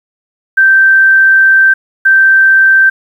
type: tone pair in turn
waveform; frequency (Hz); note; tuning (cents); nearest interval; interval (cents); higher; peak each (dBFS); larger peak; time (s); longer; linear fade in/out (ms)
sine; 1561 / 1561; G6 / G6; -8 / -8; unison; 0; neither; -3; neither; 0.57-1.74 / 2.05-2.9; first; 10
effects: 7-bit